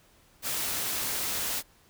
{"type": "noise", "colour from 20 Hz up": "white", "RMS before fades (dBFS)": -31, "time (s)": [0.42, 1.63], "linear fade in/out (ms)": 50, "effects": ["pink hiss -61 dBFS RMS until 1.89 s"]}